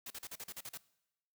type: noise bursts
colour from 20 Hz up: white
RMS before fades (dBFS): -45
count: 9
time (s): 0.06-0.776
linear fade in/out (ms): 5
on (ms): 44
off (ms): 40
effects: noise-tail reverb RT60 0.9 s tail -21 dB re dry